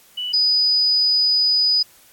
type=tone pair in turn; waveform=sine; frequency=2964 / 4970 Hz; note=F#7 / D#8; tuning=+2 / -3 cents; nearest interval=major sixth; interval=895 cents; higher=second; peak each=-23 / -14 dBFS; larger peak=second; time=0.17-0.33 / 0.33-1.83 s; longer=second; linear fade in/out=10 ms; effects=white hiss -51 dBFS RMS until 2.12 s + AAC 64 kbps